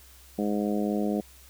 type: harmonic tone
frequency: 103.83 Hz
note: G#2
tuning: in tune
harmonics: 2 / 3 / 4 / 5 / 6 / 7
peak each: -27 / -31 / -33 / -35 / -37 / -38 dBFS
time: 0.38-1.21 s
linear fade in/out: 10 ms
effects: added 65 Hz sine -53 dBFS peak until 1.49 s + white hiss -54 dBFS RMS until 1.49 s